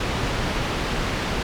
pink low-pass noise, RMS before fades -25 dBFS, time 0-1.43 s, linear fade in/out 5 ms, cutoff 4000 Hz, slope 12 dB/octave, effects none

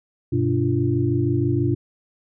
sine tone cluster, 98.2 / 124.4 / 293.1 / 346.8 Hz, G2 / B2 / D4 / F4, +4 / +13 / -3 / -12 cents, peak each -25 / -21 / -24 / -24 dBFS, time 0.32-1.75 s, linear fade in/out 10 ms, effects none

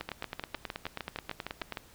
two click trains, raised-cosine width 0.3 ms, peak -19 / -19 dBFS, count 17 / 12, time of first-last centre 0.01-1.723 / 0.09-1.772 s, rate 9.34 / 6.54 Hz, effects pink hiss -57 dBFS RMS until 1.94 s

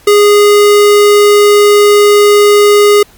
square tone, 412.5 Hz, G#4, 12 cents flat, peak -3 dBFS, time 0.07-3.03 s, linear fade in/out 5 ms, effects pink hiss -42 dBFS RMS until 3.17 s + MP3 96 kbps

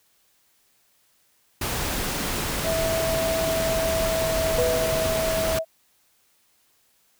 pink noise, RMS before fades -27 dBFS, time 1.61-5.59 s, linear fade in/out 5 ms
sine tone with pitch glide, 653 to 647 Hz, E5 to E5, -17 to -32 cents, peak -23 dBFS, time 2.63-5.65 s, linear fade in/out 50 ms, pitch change -15 cents, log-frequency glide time 3.87-4.71 s
sine tone with exponential decay, 493.9 Hz, B4, in tune, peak -19 dBFS, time 4.58-5.5 s, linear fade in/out 5 ms, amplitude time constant 200 ms
effects white hiss -64 dBFS RMS until 7.19 s

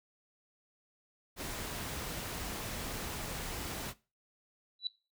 pink noise, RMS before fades -40 dBFS, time 1.36-3.94 s, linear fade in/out 50 ms
sine tone with exponential growth, 3951 Hz, B7, in tune, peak -27 dBFS, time 4.79-4.87 s, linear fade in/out 2 ms, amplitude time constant 16 ms
effects noise-tail reverb RT60 0.3 s tail -19 dB re dry

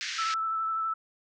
pink band-pass noise, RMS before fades -35 dBFS, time 0.01-0.34 s, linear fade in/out 0 ms, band 1500 to 6400 Hz, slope 48 dB/octave
sine tone with vibrato, 1318.5 Hz, E6, in tune, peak -27 dBFS, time 0.18-0.94 s, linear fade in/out 10 ms, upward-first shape sine, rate 12 Hz, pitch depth 16 cents each way
effects none

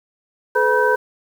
sine tone cluster, 431.2 / 507 / 969 / 1539 Hz, A4 / B4 / B5 / G6, -35 / +45 / -33 / -32 cents, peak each -19 dBFS, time 0.55-0.96 s, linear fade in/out 10 ms, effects 7-bit

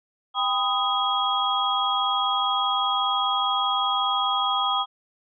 sine tone cluster, 792 / 1004 / 1250 / 3295 Hz, G5 / B5 / D#6 / G#7, +18 / +28 / +8 / -14 cents, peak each -27 / -28 / -25 / -26 dBFS, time 0.34-4.86 s, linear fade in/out 50 ms, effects none

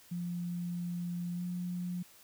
sine tone with pitch glide, 174.61 to 177.87 Hz, F3 to F3, 0 to +32 cents, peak -34 dBFS, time 0.11-2.03 s, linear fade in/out 10 ms, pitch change +32 cents, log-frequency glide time 1.34-1.43 s, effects white hiss -59 dBFS RMS until 2.23 s

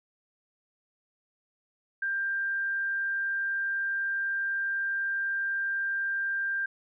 sine tone, 1588 Hz, G6, 22 cents sharp, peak -27 dBFS, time 2.02-6.66 s, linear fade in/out 5 ms, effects none

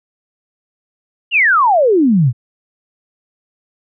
sine exponential sweep, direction down, 2948 to 111.1 Hz, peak -8 dBFS, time 1.31-2.33 s, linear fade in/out 50 ms, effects none

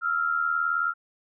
sine tone pair together, 1315.8 / 1395 Hz, E6 / F6, -4 / -2 cents, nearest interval minor second, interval 102 cents, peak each -28 / -24 dBFS, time 0.01-0.94 s, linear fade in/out 50 ms, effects none

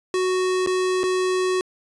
square tone with dropouts, 370 Hz, F#4, in tune, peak -20 dBFS, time 0.14-1.61 s, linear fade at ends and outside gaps 1 ms, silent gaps 0.663-0.672 / 1.033-1.038 s, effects resampled to 22050 Hz

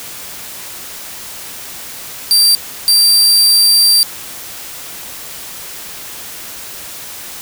sawtooth tone bursts at uneven times, 4699 Hz, D8, in tune, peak -4 dBFS, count 2, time 2.31-2.55 / 2.88-4.03 s, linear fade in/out 0 ms, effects white hiss -29 dBFS RMS until 7.41 s

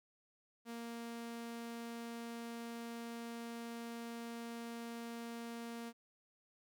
sawtooth tone, 233.1 Hz, A#3, in tune, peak -40 dBFS, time 0.65-5.93 s, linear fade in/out 50 ms, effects none

